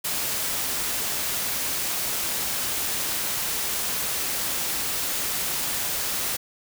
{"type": "noise", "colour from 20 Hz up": "white", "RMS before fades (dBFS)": -27, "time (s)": [0.04, 6.37], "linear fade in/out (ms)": 10, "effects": []}